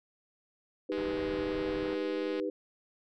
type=chord; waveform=sine; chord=Eb augmented; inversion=none; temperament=equal with one note detuned; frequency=311.1 / 393.8 / 493.9 Hz; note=Eb4 / G4 / B4; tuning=0 / +8 / 0 cents; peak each=-35 dBFS; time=0.89-2.5 s; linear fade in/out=5 ms
type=click train; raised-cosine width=0.3 ms; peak=-28 dBFS; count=310; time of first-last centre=0.92-2.398 s; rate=209 Hz
type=low-pass noise; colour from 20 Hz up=pink; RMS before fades=-44 dBFS; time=0.97-1.95 s; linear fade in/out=5 ms; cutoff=2100 Hz; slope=96 dB/octave
effects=none